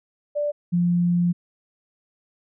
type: tone pair in turn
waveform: sine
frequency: 587.3 / 174.61 Hz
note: D5 / F3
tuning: 0 / 0 cents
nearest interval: octave + major sixth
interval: 2100 cents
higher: first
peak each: -21 / -17 dBFS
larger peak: second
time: 0.35-0.52 / 0.72-1.33 s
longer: second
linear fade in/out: 20 ms
effects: none